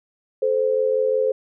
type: tone pair together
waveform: sine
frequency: 434.3 / 519.9 Hz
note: A4 / C5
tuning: -23 / -11 cents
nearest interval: minor third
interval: 312 cents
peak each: -21 / -19 dBFS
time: 0.42-1.32 s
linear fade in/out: 5 ms
effects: none

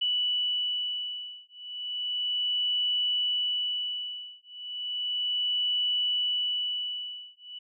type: beating tone pair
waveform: sine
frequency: 2960 / 2960.34 Hz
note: F#7 / F#7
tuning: 0 / 0 cents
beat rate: 0.34 Hz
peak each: -30 dBFS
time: 0.01-7.59 s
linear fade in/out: 10 ms
effects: none

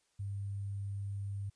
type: tone with sample-and-hold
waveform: sine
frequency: 99.6 Hz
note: G2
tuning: 28 cents sharp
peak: -36 dBFS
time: 0.19-1.5 s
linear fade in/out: 10 ms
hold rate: 8820 Hz
effects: white hiss -75 dBFS RMS until 1.55 s + resampled to 22050 Hz

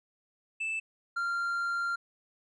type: tone pair in turn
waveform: triangle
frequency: 2637 / 1387.3 Hz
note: E7 / F6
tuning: 0 / -12 cents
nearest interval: major seventh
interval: 1112 cents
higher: first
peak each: -29 / -27 dBFS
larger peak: second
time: 0.6-0.8 / 1.16-1.96 s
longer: second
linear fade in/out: 10 ms
effects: resampled to 22050 Hz

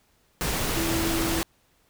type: tone in noise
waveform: sine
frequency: 329.6 Hz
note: E4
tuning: in tune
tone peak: -27 dBFS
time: 0.77-1.42 s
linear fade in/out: 0 ms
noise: pink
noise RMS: -27 dBFS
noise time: 0.41-1.43 s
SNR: -3 dB
effects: pink hiss -65 dBFS RMS until 1.89 s

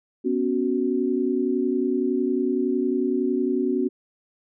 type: chord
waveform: sine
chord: B suspended second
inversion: none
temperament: just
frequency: 246.9 / 277.8 / 370.4 Hz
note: B3 / C#4 / F#4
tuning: 0 / +4 / +2 cents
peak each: -25 / -25 / -24 dBFS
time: 0.24-3.89 s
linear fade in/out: 20 ms
effects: none

